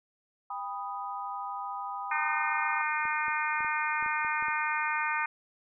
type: chord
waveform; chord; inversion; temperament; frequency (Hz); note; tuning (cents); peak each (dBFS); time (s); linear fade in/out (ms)
sine; G augmented; none; equal with one note detuned; 799.1 / 987.8 / 1244.5; G5 / B5 / D#6; +33 / 0 / 0; -38; 0.5-2.82; 5
type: harmonic tone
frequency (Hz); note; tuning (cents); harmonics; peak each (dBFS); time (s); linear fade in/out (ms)
304.2; D#4; -39; 3 / 4 / 5 / 6 / 7 / 8; -33 / -34 / -34 / -36 / -36 / -36; 2.11-5.26; 5
type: clicks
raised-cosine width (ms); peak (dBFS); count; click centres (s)
2; -36; 9; 3.054 / 3.282 / 3.606 / 3.647 / 4.026 / 4.062 / 4.248 / 4.425 / 4.484
effects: none